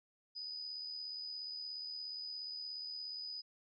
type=tone with amplitude modulation; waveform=sine; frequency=4978 Hz; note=D#8; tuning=in tune; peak=-40 dBFS; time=0.35-3.42 s; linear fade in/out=20 ms; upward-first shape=sine; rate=77 Hz; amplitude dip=40%; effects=none